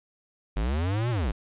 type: linear two-way sweep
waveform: square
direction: up then down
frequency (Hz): 46.25 to 125.1 to 46.25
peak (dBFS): -25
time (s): 0.56-1.32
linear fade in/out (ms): 10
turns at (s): 1.1
effects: resampled to 8000 Hz + 10-bit